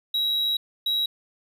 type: tone bursts at uneven times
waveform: triangle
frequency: 3862 Hz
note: B7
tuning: 39 cents flat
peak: -20 dBFS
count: 2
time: 0.14-0.57 / 0.86-1.06 s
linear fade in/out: 5 ms
effects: none